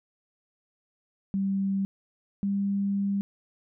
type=tone pair in turn; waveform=sine; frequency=195.2 / 198.96 Hz; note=G3 / G3; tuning=-7 / +26 cents; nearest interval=unison; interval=33 cents; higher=second; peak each=-24 dBFS; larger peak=neither; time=1.34-1.85 / 2.43-3.21 s; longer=second; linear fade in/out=0 ms; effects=none